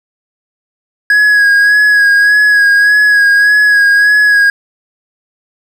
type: tone with vibrato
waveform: triangle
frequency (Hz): 1661.2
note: G#6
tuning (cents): 0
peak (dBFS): -3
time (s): 1.1-4.5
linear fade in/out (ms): 2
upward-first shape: sine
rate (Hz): 1.7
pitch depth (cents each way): 30
effects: none